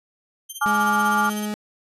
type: tone with tremolo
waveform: 5% pulse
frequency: 3147 Hz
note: G7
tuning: 6 cents sharp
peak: -21 dBFS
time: 0.49-1.46 s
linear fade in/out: 10 ms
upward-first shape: sine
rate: 16 Hz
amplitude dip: 85%
type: chord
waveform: sine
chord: D diminished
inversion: second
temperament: just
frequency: 845.8 / 1174.7 / 1409.6 Hz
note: Ab5 / D6 / F6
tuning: +31 / 0 / +16 cents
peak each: -22 dBFS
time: 0.61-1.3 s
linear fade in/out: 10 ms
type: tone with pitch glide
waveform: 40% pulse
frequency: 208.6 to 210.1 Hz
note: G#3 to G#3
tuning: +8 to +20 cents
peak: -24 dBFS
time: 0.66-1.54 s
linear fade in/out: 0 ms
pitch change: +12 cents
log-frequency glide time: 0.97-1.31 s
effects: resampled to 32000 Hz